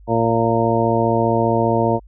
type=harmonic tone; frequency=115 Hz; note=A#2; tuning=23 cents flat; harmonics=1 / 2 / 3 / 4 / 5 / 6 / 8; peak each=-22 / -22 / -22 / -22 / -22 / -22 / -22 dBFS; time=0.07-2 s; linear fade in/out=50 ms; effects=added 50 Hz sine -41 dBFS peak until 2.07 s